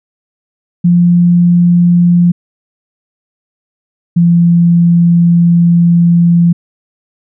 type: tone pair in turn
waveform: sine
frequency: 174.3 / 171.21 Hz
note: F3 / F3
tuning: -3 / -34 cents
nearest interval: unison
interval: 31 cents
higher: first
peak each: -4 dBFS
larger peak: neither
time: 0.84-2.32 / 4.16-6.53 s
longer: second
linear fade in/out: 10 ms
effects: none